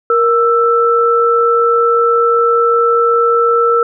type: tone pair together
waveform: sine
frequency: 468.8 / 1326 Hz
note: A#4 / E6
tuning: +10 / +10 cents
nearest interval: octave + tritone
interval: 1800 cents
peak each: -11 dBFS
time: 0.1-3.83 s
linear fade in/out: 2 ms
effects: none